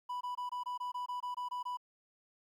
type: tone bursts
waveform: triangle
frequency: 987.8 Hz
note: B5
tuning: in tune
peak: -34 dBFS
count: 12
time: 0.09-1.772 s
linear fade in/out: 10 ms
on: 120 ms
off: 22 ms
effects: 12-bit